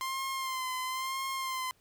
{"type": "tone with vibrato", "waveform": "sawtooth", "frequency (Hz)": 1046.5, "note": "C6", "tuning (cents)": 0, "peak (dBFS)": -29, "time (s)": [0.01, 1.71], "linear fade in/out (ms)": 0, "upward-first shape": "sine", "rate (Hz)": 1, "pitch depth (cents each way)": 39, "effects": ["pink hiss -68 dBFS RMS until 1.8 s"]}